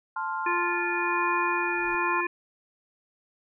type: chord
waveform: sine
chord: F major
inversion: first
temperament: equal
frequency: 880 / 1046.5 / 1396.9 Hz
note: A5 / C6 / F6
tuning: 0 / 0 / 0 cents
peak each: -32 / -32 / -33 dBFS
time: 0.16-2.21 s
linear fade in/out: 5 ms
type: harmonic tone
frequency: 349.2 Hz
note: F4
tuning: in tune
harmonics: 1 / 3 / 5 / 7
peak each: -31 / -31 / -31 / -31 dBFS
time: 0.46-2.27 s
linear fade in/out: 5 ms
type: noise with exponential growth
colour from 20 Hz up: brown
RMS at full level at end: -48 dBFS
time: 1.3-1.95 s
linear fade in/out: 1 ms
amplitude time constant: 140 ms
effects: none